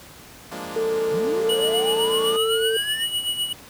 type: chord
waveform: 10% pulse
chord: Bb dominant seventh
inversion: second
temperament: equal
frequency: 174.61 / 207.7 / 233.1 / 293.7 Hz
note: F3 / Ab3 / Bb3 / D4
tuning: 0 / 0 / 0 / 0 cents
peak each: -29 dBFS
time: 0.51-2.37 s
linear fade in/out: 10 ms
type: tone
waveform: sine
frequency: 446.5 Hz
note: A4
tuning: 25 cents sharp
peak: -20 dBFS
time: 0.76-2.77 s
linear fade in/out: 5 ms
type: linear sweep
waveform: triangle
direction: up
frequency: 116.54 to 1864.7 Hz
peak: -27 dBFS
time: 1.1-3.07 s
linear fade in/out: 50 ms
type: tone with tremolo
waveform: square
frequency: 2928 Hz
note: F#7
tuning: 19 cents flat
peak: -21 dBFS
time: 1.49-3.53 s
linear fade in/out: 5 ms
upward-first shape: sine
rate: 7.9 Hz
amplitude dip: 65%
effects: pink hiss -44 dBFS RMS until 3.69 s + high-pass 60 Hz 12 dB/octave